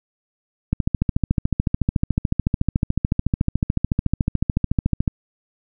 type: click train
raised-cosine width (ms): 5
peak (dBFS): -5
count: 61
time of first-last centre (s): 0.73-5.078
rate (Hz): 13.8
effects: none